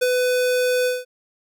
square tone with ADSR envelope, 500 Hz, B4, 21 cents sharp, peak -16 dBFS, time 0.01-1.05 s, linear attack 14 ms, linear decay 34 ms, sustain -2 dB, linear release 190 ms, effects none

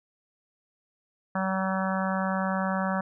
harmonic tone, 190 Hz, F#3, 46 cents sharp, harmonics 1 / 3 / 4 / 5 / 6 / 7 / 8 / 9, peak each -28 / -33 / -34 / -35 / -36 / -36 / -37 / -38 dBFS, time 1.35-3.01 s, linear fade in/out 5 ms, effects none

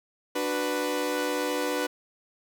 sawtooth chord, B minor, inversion first, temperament equal with one note detuned, 295.4 / 370 / 493.9 Hz, D4 / F#4 / B4, +10 / 0 / 0 cents, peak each -27 / -30 / -25 dBFS, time 0.35-1.87 s, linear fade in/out 10 ms, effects none

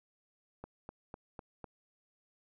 click train, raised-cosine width 1 ms, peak -30 dBFS, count 5, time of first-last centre 0.64-1.643 s, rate 3.99 Hz, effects none

